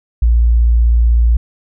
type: tone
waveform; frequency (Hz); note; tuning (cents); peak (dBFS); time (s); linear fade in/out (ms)
sine; 58; A#1; -8; -7; 0.22-1.37; 5
effects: none